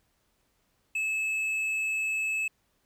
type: tone with tanh clipping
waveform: sine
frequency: 2600 Hz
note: E7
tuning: 24 cents flat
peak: -28 dBFS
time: 0.95-2.48 s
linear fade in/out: 5 ms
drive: 6 dB
effects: pink hiss -72 dBFS RMS until 2.85 s